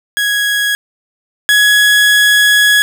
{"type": "tone pair in turn", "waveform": "30% pulse", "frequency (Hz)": [1661.2, 1676.6], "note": ["G#6", "G#6"], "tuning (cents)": [0, 16], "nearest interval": "unison", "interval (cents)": 16, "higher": "second", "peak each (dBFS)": [-9, -4], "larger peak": "second", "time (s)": [[0.17, 0.75], [1.49, 2.82]], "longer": "second", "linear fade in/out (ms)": 0, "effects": []}